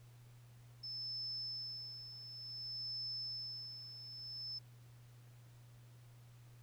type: tone with tremolo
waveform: sine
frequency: 5260 Hz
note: E8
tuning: 5 cents flat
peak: -40 dBFS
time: 0.83-4.59 s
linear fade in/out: 10 ms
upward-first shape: sine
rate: 0.56 Hz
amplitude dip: 65%
effects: added 120 Hz sine -57 dBFS peak until 6.62 s + pink hiss -69 dBFS RMS until 6.62 s